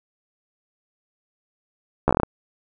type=slowing click train; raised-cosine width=1 ms; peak=-3 dBFS; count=8; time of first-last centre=2.08-2.233 s; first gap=13 ms; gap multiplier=1.17; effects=none